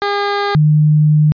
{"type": "tone pair in turn", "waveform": ["15% pulse", "sine"], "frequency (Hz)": [405.4, 151.85], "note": ["G#4", "D#3"], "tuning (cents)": [-42, -42], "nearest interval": "octave + perfect fourth", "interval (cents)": 1700, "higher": "first", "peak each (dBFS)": [-8, -7], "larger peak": "second", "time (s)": [[0.02, 0.55], [0.55, 1.32]], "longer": "second", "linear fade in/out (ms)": 0, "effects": ["resampled to 11025 Hz"]}